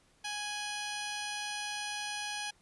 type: tone pair together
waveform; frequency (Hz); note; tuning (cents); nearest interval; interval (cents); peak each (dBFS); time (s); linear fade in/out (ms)
10% pulse; 830.5 / 3000; G#5 / F#7; 0 / +23; octave + minor seventh; 2223; -28 / -35; 0.24-2.51; 10
effects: pink hiss -67 dBFS RMS until 2.61 s + resampled to 24000 Hz